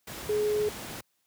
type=tone in noise; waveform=sine; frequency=421.3 Hz; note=G#4; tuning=25 cents sharp; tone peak=-24 dBFS; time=0.29-0.69 s; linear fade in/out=5 ms; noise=pink; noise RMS=-39 dBFS; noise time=0.07-1.01 s; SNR=+12 dB; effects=white hiss -74 dBFS RMS until 1.26 s + high-pass 80 Hz 12 dB/octave